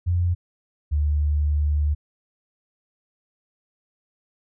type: tone pair in turn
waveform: sine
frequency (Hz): 87.7 / 74.11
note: F2 / D2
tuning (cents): +8 / +16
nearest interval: minor third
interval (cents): 292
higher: first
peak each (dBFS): -18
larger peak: neither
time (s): 0.06-0.35 / 0.91-1.95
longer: second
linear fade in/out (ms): 20
effects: none